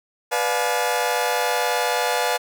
sawtooth chord, B diminished seventh, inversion none, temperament just, 493.9 / 592.7 / 711.2 / 853.4 Hz, B4 / D5 / F5 / Ab5, 0 / +16 / +31 / +47 cents, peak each -21 / -24 / -21 / -21 dBFS, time 0.31-2.38 s, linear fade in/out 20 ms, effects none

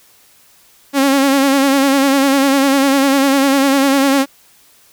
sawtooth tone with vibrato, 274.2 Hz, C#4, 19 cents flat, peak -6 dBFS, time 0.93-4.26 s, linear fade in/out 50 ms, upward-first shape sine, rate 10 Hz, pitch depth 51 cents each way, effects white hiss -49 dBFS RMS until 4.92 s

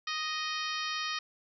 harmonic tone, 622.3 Hz, D#5, in tune, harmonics 2 / 3 / 4 / 5 / 6 / 7 / 8 / 9, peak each -37 / -39 / -40 / -41 / -42 / -42 / -43 / -44 dBFS, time 0.07-1.19 s, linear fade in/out 5 ms, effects none

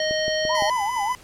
harmonic tone, 622.3 Hz, D#5, in tune, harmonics 1 / 3 / 5 / 7 / 9, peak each -23 / -28 / -30 / -31 / -33 dBFS, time 0-0.7 s, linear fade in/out 2 ms
click train, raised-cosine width 2 ms, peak -19 dBFS, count 4, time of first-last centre 0.11-0.623 s, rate 5.85 Hz
sine tone with vibrato, 901 Hz, A5, 41 cents sharp, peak -22 dBFS, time 0.49-1.13 s, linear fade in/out 10 ms, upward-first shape sine, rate 5.1 Hz, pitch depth 210 cents each way
25% pulse tone with tremolo, 1004 Hz, B5, 28 cents sharp, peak -23 dBFS, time 0.55-1.15 s, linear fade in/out 0 ms, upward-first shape sine, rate 5.1 Hz, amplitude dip 25%
effects pink hiss -48 dBFS RMS until 1.23 s + low-pass 12000 Hz 12 dB/octave

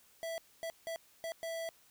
square tone bursts at uneven times, 659.3 Hz, E5, in tune, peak -38 dBFS, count 5, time 0.23-0.38 / 0.63-0.7 / 0.87-0.96 / 1.24-1.32 / 1.43-1.69 s, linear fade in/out 0 ms, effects white hiss -65 dBFS RMS until 1.9 s

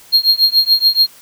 triangle tone with tremolo, 4235 Hz, C8, 20 cents sharp, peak -4 dBFS, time 0.12-1.07 s, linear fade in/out 20 ms, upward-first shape triangle, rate 7 Hz, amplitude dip 100%, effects white hiss -43 dBFS RMS until 1.21 s

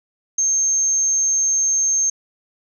sine tone, 6380 Hz, G8, 30 cents sharp, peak -15 dBFS, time 0.38-2.1 s, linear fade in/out 5 ms, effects none

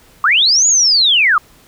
sine linear two-way sweep, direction up then down, 1100 to 6950 to 1138 Hz, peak -8 dBFS, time 0.24-1.38 s, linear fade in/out 2 ms, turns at 0.67 s, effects pink hiss -47 dBFS RMS until 1.67 s

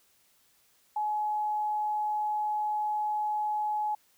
sine tone, 846 Hz, G#5, 32 cents sharp, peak -27 dBFS, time 0.96-3.95 s, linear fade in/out 5 ms, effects white hiss -66 dBFS RMS until 4.17 s

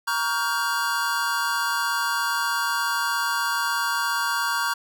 square chord, G half-diminished seventh, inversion first, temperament just, 940.8 / 1128.9 / 1411.2 / 1568 Hz, Bb5 / Db6 / F6 / G6, +16 / +31 / +18 / 0 cents, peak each -29 dBFS, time 0.07-4.74 s, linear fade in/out 10 ms, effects none

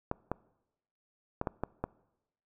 clicks, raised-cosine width 1 ms, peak -17 dBFS, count 6, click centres 0.114 / 0.316 / 1.414 / 1.472 / 1.636 / 1.84 s, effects noise-tail reverb RT60 0.9 s tail -23 dB re dry

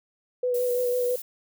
sine tone with vibrato, 493.9 Hz, B4, in tune, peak -22 dBFS, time 0.43-1.16 s, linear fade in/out 5 ms, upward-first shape sine, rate 6 Hz, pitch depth 22 cents each way
violet noise, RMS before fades -37 dBFS, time 0.54-1.22 s, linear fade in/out 5 ms
effects none

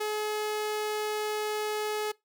sawtooth tone, 424.9 Hz, G#4, 40 cents sharp, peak -25 dBFS, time 0-2.12 s, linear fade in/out 10 ms, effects noise-tail reverb RT60 0.2 s tail -23 dB re dry

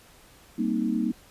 sine chord, C minor seventh, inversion second, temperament equal, 196 / 233.1 / 261.6 / 311.1 Hz, G3 / Bb3 / C4 / Eb4, 0 / 0 / 0 / 0 cents, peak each -31 / -26 / -32 / -29 dBFS, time 0.58-1.12 s, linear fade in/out 10 ms, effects pink hiss -54 dBFS RMS until 1.3 s + resampled to 32000 Hz

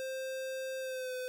square tone with pitch glide, 525 to 507.1 Hz, C5 to B4, +6 to +46 cents, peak -37 dBFS, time 0-1.28 s, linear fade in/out 0 ms, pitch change -60 cents, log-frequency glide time 0.8-1.14 s, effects none

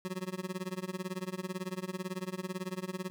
25% pulse tone with tremolo, 185 Hz, F#3, in tune, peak -29 dBFS, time 0.05-3.1 s, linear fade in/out 0 ms, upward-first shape sine, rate 18 Hz, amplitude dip 95%, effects none

